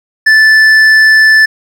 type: tone with hard clipping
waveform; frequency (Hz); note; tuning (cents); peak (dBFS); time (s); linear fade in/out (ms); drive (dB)
sine; 1753; A6; -7; -4; 0.26-1.46; 10; 6
effects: none